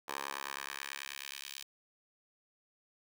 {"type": "tone with high-pass filter sweep", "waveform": "10% pulse", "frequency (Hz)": 69.3, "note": "C#2", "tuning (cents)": 0, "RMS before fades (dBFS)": -43, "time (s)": [0.08, 1.63], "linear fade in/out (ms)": 5, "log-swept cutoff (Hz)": [800, 3500], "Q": 1.2, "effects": []}